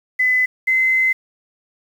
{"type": "tone pair in turn", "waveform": "sine", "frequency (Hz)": [2013, 2055], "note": ["B6", "C7"], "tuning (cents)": [33, -32], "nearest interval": "unison", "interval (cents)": 35, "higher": "second", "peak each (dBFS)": -13, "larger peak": "neither", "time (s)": [[0.19, 0.46], [0.67, 1.13]], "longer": "second", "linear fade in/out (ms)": 10, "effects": ["7-bit"]}